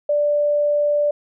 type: tone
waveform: sine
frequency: 587.3 Hz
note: D5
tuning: in tune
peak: -15 dBFS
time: 0.09-1.11 s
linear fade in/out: 5 ms
effects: none